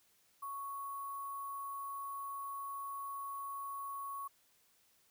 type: tone with sample-and-hold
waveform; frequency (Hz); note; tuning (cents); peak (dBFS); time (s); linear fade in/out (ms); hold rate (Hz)
sine; 1108.7; C#6; 0; -40; 0.42-4.28; 10; 11025
effects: white hiss -71 dBFS RMS until 5.1 s